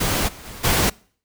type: noise with level steps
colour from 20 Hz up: pink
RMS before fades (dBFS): -21 / -40 / -37 / -18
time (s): 0-0.9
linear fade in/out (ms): 10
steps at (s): 0.27 / 0.44 / 0.63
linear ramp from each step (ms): 20
effects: noise-tail reverb RT60 0.5 s tail -25 dB re dry

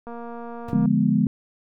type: click train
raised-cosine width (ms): 1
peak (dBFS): -24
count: 186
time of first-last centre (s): 0.07-0.857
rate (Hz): 235
type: noise with exponential decay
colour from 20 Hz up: brown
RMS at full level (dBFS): -31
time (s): 0.68-0.78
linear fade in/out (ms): 5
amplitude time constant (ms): 21
type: chord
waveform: sine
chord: D diminished seventh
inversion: none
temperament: equal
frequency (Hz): 146.83 / 174.61 / 207.7 / 246.9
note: D3 / F3 / Ab3 / Cb4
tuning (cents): 0 / 0 / 0 / 0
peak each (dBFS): -24 / -24 / -20 / -22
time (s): 0.73-1.27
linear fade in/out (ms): 2
effects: none

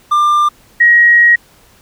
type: tone pair in turn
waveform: triangle / sine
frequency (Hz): 1193 / 1893.8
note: D6 / A#6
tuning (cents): +27 / +27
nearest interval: minor sixth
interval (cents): 800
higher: second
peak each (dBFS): -6 / -4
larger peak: second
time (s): 0.11-0.49 / 0.8-1.36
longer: second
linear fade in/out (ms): 10
effects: pink hiss -47 dBFS RMS until 1.81 s

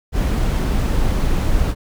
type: noise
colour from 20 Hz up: brown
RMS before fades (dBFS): -17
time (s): 0.12-1.75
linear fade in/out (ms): 50
effects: none

